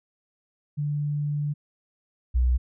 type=tone pair in turn; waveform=sine; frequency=146.83 / 62 Hz; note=D3 / B1; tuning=0 / +7 cents; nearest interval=octave + minor third; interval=1493 cents; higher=first; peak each=-24 / -18 dBFS; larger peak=second; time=0.77-1.54 / 2.34-2.58 s; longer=first; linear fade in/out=20 ms; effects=none